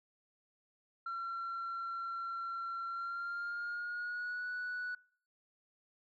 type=tone with pitch glide; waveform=sine; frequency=1362 to 1476.7 Hz; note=F6 to F#6; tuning=-44 to -4 cents; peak=-35 dBFS; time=1.06-4.95 s; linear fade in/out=5 ms; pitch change=+140 cents; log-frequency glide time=2.86-4.48 s; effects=noise-tail reverb RT60 0.6 s tail -26 dB re dry + tanh soft clip ceiling -35 dBFS